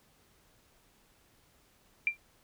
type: tone with exponential decay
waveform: sine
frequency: 2368 Hz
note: D7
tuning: 14 cents sharp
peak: -21 dBFS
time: 2.07-2.17 s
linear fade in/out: 1 ms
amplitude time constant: 21 ms
effects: pink hiss -66 dBFS RMS until 2.43 s